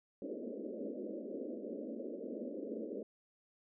pink band-pass noise, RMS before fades -43 dBFS, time 0.22-3.03 s, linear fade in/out 2 ms, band 210 to 590 Hz, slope 96 dB/octave, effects none

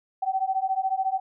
sine beating tone pair, 758 / 772 Hz, F#5 / G5, +42 / -27 cents, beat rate 14 Hz, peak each -26 dBFS, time 0.22-1.2 s, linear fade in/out 10 ms, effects none

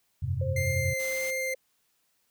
sine chord, F suspended second, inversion none, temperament equal, 87.31 / 98 / 130.81 Hz, F2 / G2 / C3, 0 / 0 / 0 cents, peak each -31 dBFS, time 0.22-0.94 s, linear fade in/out 10 ms
sine tone with pitch glide, 528 to 522.5 Hz, C5 to C5, +16 to -2 cents, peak -32 dBFS, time 0.41-1.55 s, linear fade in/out 5 ms, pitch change -18 cents, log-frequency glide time 1.03-1.38 s
45% pulse tone with vibrato, 2093 Hz, C7, in tune, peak -30 dBFS, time 0.56-1.54 s, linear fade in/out 5 ms, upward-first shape sine, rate 1.6 Hz, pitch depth 10 cents each way
white noise, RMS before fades -42 dBFS, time 0.99-1.31 s, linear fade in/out 10 ms
effects white hiss -72 dBFS RMS until 2.3 s

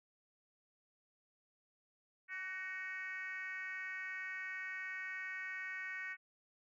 sine tone with frequency modulation, 1864.7 Hz, A#6, in tune, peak -40 dBFS, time 2.28-6.17 s, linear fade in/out 50 ms, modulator 361 Hz, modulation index 1.2, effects tanh soft clip ceiling -36 dBFS

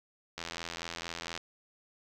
click train, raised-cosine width 0.2 ms, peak -20 dBFS, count 85, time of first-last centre 0.38-1.376 s, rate 84.3 Hz, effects 10-bit

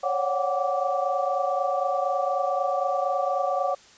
sine tone cluster, 547 / 571 / 729 / 758 / 1163 Hz, C#5 / D5 / F#5 / F#5 / D6, -23 / -49 / -26 / +42 / -17 cents, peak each -28 / -30 / -27 / -31 / -30 dBFS, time 0.03-3.75 s, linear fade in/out 10 ms, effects white hiss -52 dBFS RMS until 3.97 s + resampled to 16000 Hz

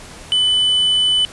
triangle tone, 3000 Hz, F#7, 23 cents sharp, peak -11 dBFS, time 0.32-1.25 s, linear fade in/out 0 ms, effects pink hiss -37 dBFS RMS until 1.32 s + resampled to 24000 Hz

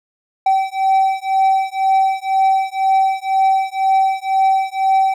triangle beating tone pair, 769 / 771 Hz, G5 / G5, -33 / -29 cents, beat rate 2 Hz, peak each -14 dBFS, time 0.46-5.14 s, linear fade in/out 5 ms, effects none

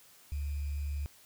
sine tone with sample-and-hold, 72.1 Hz, D2, 31 cents flat, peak -32 dBFS, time 0.32-1.06 s, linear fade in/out 0 ms, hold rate 2450 Hz, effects white hiss -59 dBFS RMS until 1.25 s

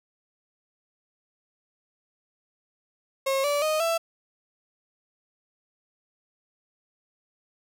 35% pulse tone with pitch steps, 540 / 578.8 / 620.3 / 664.8 Hz, C#5 / D5 / D#5 / E5, -45 / -25 / -5 / +15 cents, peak -21 dBFS, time 3.26-3.98 s, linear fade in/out 10 ms, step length 180 ms, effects none

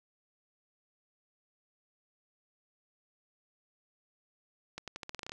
accelerating click train, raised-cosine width 0.2 ms, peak -23 dBFS, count 11, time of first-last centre 4.78-5.32 s, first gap 97 ms, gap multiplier 0.86, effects none

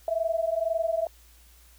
sine tone pair together, 647 / 669 Hz, E5 / E5, -32 / +25 cents, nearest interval minor second, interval 57 cents, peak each -27 dBFS, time 0.08-1.07 s, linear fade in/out 2 ms, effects added 58 Hz sine -54 dBFS peak until 1.78 s + white hiss -58 dBFS RMS until 1.78 s

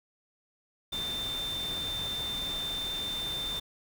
sine tone in noise, 3577 Hz, A7, 28 cents sharp, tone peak -32 dBFS, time 0.92-3.6 s, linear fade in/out 10 ms, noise pink, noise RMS -41 dBFS, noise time 0.92-3.6 s, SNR +6 dB, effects none

